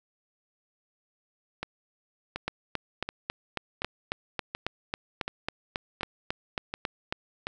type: two click trains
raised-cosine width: 0.3 ms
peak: -13 / -16 dBFS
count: 18 / 9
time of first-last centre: 2.48-7.125 / 1.63-7.469 s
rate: 3.66 / 1.37 Hz
effects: none